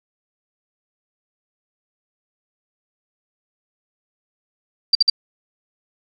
sine tone bursts, 4693 Hz, D8, 2 cents flat, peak -9 dBFS, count 3, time 4.93-5.1 s, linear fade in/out 5 ms, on 22 ms, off 52 ms, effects none

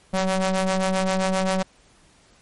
sawtooth ring-modulated tone, 189.9 Hz, F#3, 45 cents sharp, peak -13 dBFS, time 0.13-1.63 s, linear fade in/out 10 ms, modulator 376 Hz, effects pink hiss -56 dBFS RMS until 2.41 s + MP3 48 kbps

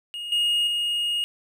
triangle tone with level steps, 2862 Hz, F7, 42 cents sharp, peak -29 / -18 / -21 dBFS, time 0.14-1.24 s, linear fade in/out 0 ms, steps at 0.32 / 0.67 s, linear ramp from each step 2 ms, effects none

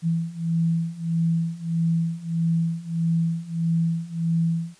sine beating tone pair, 164.9 / 166.5 Hz, E3 / E3, +1 / +18 cents, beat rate 1.6 Hz, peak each -25 / -23 dBFS, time 0.02-4.75 s, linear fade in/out 50 ms, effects white hiss -55 dBFS RMS until 4.79 s + resampled to 22050 Hz

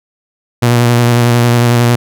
sawtooth tone with vibrato, 119.7 Hz, A#2, 46 cents sharp, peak -3 dBFS, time 0.62-1.96 s, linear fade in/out 10 ms, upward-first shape square, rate 11 Hz, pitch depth 17 cents each way, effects none

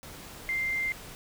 sine tone in noise, 2093 Hz, C7, in tune, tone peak -27 dBFS, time 0.49-0.92 s, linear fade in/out 0 ms, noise pink, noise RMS -45 dBFS, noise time 0.03-1.15 s, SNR +15 dB, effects none

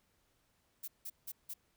violet noise bursts, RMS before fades -43 dBFS, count 4, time 0.83-1.54 s, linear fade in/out 10 ms, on 50 ms, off 170 ms, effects pink hiss -75 dBFS RMS until 1.76 s

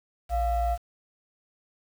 triangle ring-modulated tone, 319.7 Hz, D#4, 47 cents sharp, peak -18 dBFS, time 0.29-0.78 s, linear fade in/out 50 ms, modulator 378 Hz, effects 8-bit

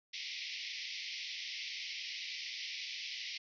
pink band-pass noise, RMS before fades -43 dBFS, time 0.13-3.38 s, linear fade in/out 10 ms, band 2000 to 5700 Hz, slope 96 dB/octave, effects none

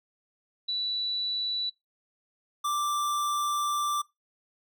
sine / square tone pair in turn, 3951 / 1176.7 Hz, B7 / D6, 0 / +3 cents, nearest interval octave + major sixth, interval 2097 cents, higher first, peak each -27 dBFS, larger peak neither, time 0.68-1.7 / 2.64-4.02 s, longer second, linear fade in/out 10 ms, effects noise-tail reverb RT60 0.2 s tail -22 dB re dry

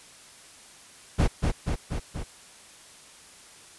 brown noise with echo, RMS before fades -20 dBFS, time 1.18-1.28 s, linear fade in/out 20 ms, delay 240 ms, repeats 4, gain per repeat -3 dB, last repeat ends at 2.24 s, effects white hiss -50 dBFS RMS until 3.78 s + resampled to 24000 Hz

